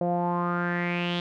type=tone with low-pass filter sweep; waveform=sawtooth; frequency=174.61 Hz; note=F3; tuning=in tune; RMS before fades=-27 dBFS; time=0.01-1.2 s; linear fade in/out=2 ms; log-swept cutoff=600 to 3500 Hz; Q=5.6; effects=none